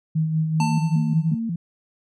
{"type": "tone with tremolo", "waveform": "sine", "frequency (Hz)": 158.2, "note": "D#3", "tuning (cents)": 29, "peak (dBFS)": -17, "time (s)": [0.15, 1.35], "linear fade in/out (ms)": 10, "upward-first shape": "sine", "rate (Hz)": 5.2, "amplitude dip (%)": 45}
{"type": "tone with vibrato", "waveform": "sine", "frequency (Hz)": 196, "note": "G3", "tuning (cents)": 0, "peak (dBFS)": -23, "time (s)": [0.6, 1.56], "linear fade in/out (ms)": 5, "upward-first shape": "square", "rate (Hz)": 2.8, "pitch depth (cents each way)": 260}
{"type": "tone with exponential decay", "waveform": "square", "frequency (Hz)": 890, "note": "A5", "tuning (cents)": 20, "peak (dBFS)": -22, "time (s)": [0.6, 1.39], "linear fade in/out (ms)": 2, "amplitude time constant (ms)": 170}
{"effects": ["resampled to 22050 Hz"]}